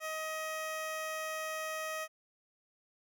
15% pulse tone, 630 Hz, D#5, 21 cents sharp, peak -30 dBFS, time 0-2.08 s, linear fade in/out 50 ms, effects none

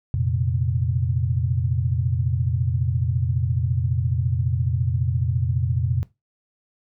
sine chord, F suspended fourth, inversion none, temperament just, 87.31 / 116.41 / 130.96 Hz, F2 / Bb2 / C3, 0 / -2 / +2 cents, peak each -24 dBFS, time 0.14-6.03 s, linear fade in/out 0 ms, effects noise-tail reverb RT60 0.2 s tail -17 dB re dry

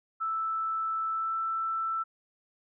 sine tone with pitch glide, 1318.5 to 1328.4 Hz, E6 to E6, 0 to +13 cents, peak -28 dBFS, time 0.2-2.04 s, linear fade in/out 20 ms, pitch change +13 cents, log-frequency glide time 1.11-1.36 s, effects none

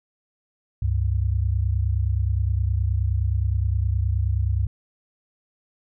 sine tone pair together, 69.3 / 98.88 Hz, C#2 / G2, 0 / +15 cents, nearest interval tritone, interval 615 cents, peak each -22 / -22 dBFS, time 0.82-4.67 s, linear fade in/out 5 ms, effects none

